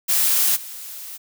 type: noise with level steps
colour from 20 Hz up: blue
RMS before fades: -18 / -35 dBFS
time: 0.08-1.18 s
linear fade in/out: 20 ms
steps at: 0.55 s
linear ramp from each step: 20 ms
effects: none